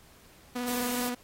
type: tone with vibrato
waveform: sawtooth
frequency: 245.7 Hz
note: B3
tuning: 9 cents flat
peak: -27 dBFS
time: 0.55-1.15 s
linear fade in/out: 10 ms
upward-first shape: triangle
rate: 19 Hz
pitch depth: 26 cents each way
type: noise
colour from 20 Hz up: white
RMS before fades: -36 dBFS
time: 0.66-1.1 s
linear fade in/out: 20 ms
effects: pink hiss -57 dBFS RMS until 1.23 s + AAC 48 kbps